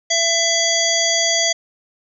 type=harmonic tone; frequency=669 Hz; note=E5; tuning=25 cents sharp; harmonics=1 / 3 / 5 / 7 / 9 / 10; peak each=-22 / -22 / -22 / -22 / -22 / -22 dBFS; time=0.1-1.53 s; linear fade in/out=10 ms; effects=none